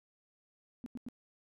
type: tone bursts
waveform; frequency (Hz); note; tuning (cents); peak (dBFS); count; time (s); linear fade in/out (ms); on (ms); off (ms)
sine; 243.7; B3; -23; -39; 3; 0.84-1.086; 0; 22; 90
effects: none